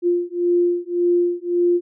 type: beating tone pair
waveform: sine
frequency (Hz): 349.2 / 351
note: F4 / F4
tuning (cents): 0 / +9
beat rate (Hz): 1.8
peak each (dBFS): -19 / -19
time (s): 0.02-1.81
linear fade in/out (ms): 50
effects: none